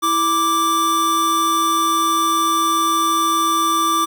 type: tone pair together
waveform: square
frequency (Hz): 329.6 / 1174.7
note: E4 / D6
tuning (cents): 0 / 0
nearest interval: octave + minor seventh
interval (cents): 2200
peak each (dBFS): -25 / -16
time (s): 0.02-4.06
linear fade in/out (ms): 20
effects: none